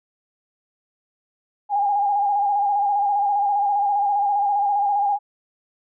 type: tone with vibrato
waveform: sine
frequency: 812 Hz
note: G#5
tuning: 39 cents flat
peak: -17 dBFS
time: 1.69-5.19 s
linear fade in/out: 50 ms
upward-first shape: square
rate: 15 Hz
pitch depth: 35 cents each way
effects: none